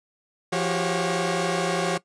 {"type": "tone cluster", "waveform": "sawtooth", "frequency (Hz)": [172, 377.4, 397.9, 548, 712], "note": ["F3", "F#4", "G4", "C#5", "F5"], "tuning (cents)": [-26, 34, 26, -20, 33], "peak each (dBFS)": [-24, -26, -27, -24, -28], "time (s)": [0.52, 1.98], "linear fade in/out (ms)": 10, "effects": ["noise-tail reverb RT60 0.1 s tail -18 dB re dry", "resampled to 22050 Hz"]}